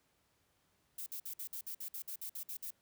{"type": "noise bursts", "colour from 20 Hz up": "violet", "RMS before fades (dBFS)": -43, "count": 13, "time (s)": [0.98, 2.707], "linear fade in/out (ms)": 5, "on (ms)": 83, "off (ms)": 54, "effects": ["pink hiss -75 dBFS RMS until 2.81 s", "high-pass 60 Hz 12 dB/octave"]}